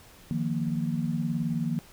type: chord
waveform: sine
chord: Eb suspended second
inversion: none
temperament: equal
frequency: 155.56 / 174.61 / 233.1 Hz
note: Eb3 / F3 / Bb3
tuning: 0 / 0 / 0 cents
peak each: -30 / -31 / -30 dBFS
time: 0.31-1.79 s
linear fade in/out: 0 ms
effects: pink hiss -53 dBFS RMS until 1.92 s